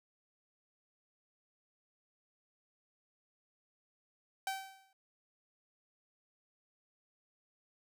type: tone with exponential decay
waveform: sawtooth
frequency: 772 Hz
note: G5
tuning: 27 cents flat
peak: -29 dBFS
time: 4.47-4.93 s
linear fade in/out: 2 ms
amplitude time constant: 100 ms
effects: none